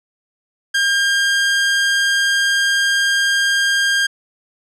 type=tone; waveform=sawtooth; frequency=1606 Hz; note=G6; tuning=41 cents sharp; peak=-10 dBFS; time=0.74-4.07 s; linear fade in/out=10 ms; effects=low-pass 8000 Hz 12 dB/octave